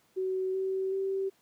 sine tone with pitch steps, 375.8 / 381.3 / 386.8 Hz, F#4 / G4 / G4, +27 / -48 / -23 cents, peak -28 dBFS, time 0.16-1.3 s, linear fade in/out 20 ms, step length 380 ms, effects pink hiss -67 dBFS RMS until 1.41 s + high-pass 150 Hz 12 dB/octave

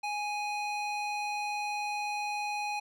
square tone with band-pass filter, 830.6 Hz, G#5, in tune, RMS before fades -34 dBFS, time 0.03-2.8 s, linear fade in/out 10 ms, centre 2200 Hz, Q 0.8, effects none

